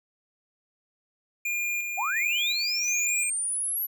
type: tone with tremolo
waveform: square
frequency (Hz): 2413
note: D7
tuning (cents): +46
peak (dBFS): -27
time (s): 1.45-3.3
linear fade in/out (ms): 5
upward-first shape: square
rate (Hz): 1.4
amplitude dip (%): 35
type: linear sweep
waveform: sine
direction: up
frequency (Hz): 665 to 11910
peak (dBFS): -26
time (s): 1.97-3.87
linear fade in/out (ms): 20
effects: none